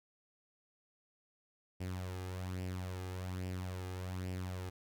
sawtooth tone with flanger, 92 Hz, F#2, 9 cents flat, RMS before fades -41 dBFS, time 1.8-4.7 s, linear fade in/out 10 ms, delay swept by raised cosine 0.38 to 2.48 ms, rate 1.2 Hz, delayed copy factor +0.55, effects none

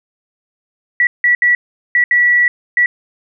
sine tone bursts at uneven times, 1945 Hz, B6, 27 cents flat, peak -8 dBFS, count 6, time 1-1.07 / 1.24-1.35 / 1.42-1.55 / 1.95-2.04 / 2.11-2.48 / 2.77-2.86 s, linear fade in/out 2 ms, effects none

